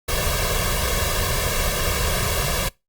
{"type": "noise with comb filter", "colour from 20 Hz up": "pink", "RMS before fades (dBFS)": -22, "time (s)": [0.08, 2.69], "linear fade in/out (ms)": 10, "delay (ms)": 1.8, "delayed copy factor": 0.95, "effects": ["noise-tail reverb RT60 0.2 s tail -23 dB re dry", "Opus 48 kbps"]}